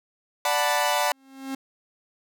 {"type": "chord", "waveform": "sawtooth", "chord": "B minor seventh", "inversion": "first", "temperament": "equal", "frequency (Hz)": [587.3, 740, 880, 987.8], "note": ["D5", "F#5", "A5", "B5"], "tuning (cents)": [0, 0, 0, 0], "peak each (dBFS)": -23, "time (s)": [0.45, 1.12], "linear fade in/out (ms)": 2}
{"type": "tone with exponential growth", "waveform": "45% pulse", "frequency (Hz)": 268.2, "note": "C4", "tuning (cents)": 43, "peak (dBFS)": -27, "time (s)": [1.09, 1.55], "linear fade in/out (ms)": 5, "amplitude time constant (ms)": 100}
{"effects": []}